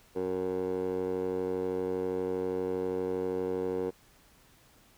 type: tone with band-pass filter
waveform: 15% pulse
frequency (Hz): 92.5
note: F#2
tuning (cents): 0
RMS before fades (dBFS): -32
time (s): 0.15-3.91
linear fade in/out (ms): 20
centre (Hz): 470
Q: 4.5
effects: pink hiss -61 dBFS RMS until 4.97 s